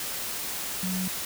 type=tone in noise; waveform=sine; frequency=185 Hz; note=F#3; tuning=in tune; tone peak=-28 dBFS; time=0.83-1.08 s; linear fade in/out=2 ms; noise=white; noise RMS=-33 dBFS; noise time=0-1.25 s; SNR=+2 dB; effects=none